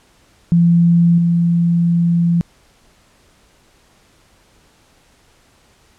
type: tone with level steps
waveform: sine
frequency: 170.6 Hz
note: F3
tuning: 40 cents flat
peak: -8 / -11 dBFS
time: 0.52-2.41 s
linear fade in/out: 0 ms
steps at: 1.18 s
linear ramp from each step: 2 ms
effects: pink hiss -53 dBFS RMS until 5.98 s + low-pass 10000 Hz 12 dB/octave